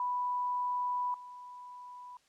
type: tone with level steps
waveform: sine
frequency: 987.8 Hz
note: B5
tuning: in tune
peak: -30 / -45 dBFS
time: 0-2.17 s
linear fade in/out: 2 ms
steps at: 1.14 s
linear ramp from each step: 2 ms
effects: white hiss -69 dBFS RMS until 2.28 s + low-pass 7000 Hz 12 dB/octave